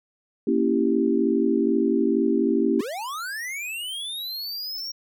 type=chord; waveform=sine; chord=A# diminished seventh; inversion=none; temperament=equal; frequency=233.1 / 277.2 / 329.6 / 392 Hz; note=A#3 / C#4 / E4 / G4; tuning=0 / 0 / 0 / 0 cents; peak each=-24 dBFS; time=0.47-2.81 s; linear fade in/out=5 ms
type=linear sweep; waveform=square; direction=up; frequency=311.1 to 5620 Hz; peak=-30 dBFS; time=2.79-4.92 s; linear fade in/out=10 ms
effects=none